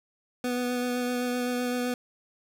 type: tone with vibrato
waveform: 25% pulse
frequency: 246.9 Hz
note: B3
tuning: in tune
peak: -23 dBFS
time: 0.44-1.94 s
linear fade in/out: 2 ms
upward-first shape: sine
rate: 7.8 Hz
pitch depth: 13 cents each way
effects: none